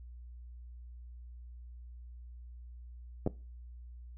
clicks, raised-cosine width 2 ms, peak -18 dBFS, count 2, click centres 3.264 / 3.274 s, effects noise-tail reverb RT60 0.3 s tail -20 dB re dry + added 60 Hz sine -46 dBFS peak until 4.17 s

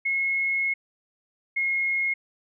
sine tone pair in turn, 2171 / 2156 Hz, C#7 / C#7, -37 / -49 cents, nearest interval unison, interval 12 cents, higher first, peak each -22 dBFS, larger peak neither, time 0.05-0.74 / 1.56-2.14 s, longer first, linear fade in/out 10 ms, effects none

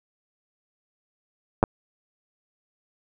clicks, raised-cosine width 1 ms, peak -4 dBFS, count 2, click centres 1.629 / 1.638 s, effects none

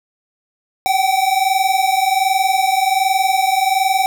square tone pair together, 757 / 778.3 Hz, F#5 / G5, +39 / -13 cents, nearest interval unison, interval 48 cents, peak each -17 dBFS, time 0.86-4.06 s, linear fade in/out 0 ms, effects none

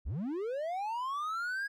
triangle linear sweep, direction up, 41.2 to 1661.2 Hz, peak -31 dBFS, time 0.05-1.68 s, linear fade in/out 20 ms, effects none

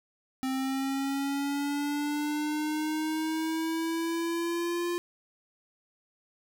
square linear sweep, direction up, 261.6 to 349.2 Hz, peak -29 dBFS, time 0.43-4.98 s, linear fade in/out 0 ms, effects none

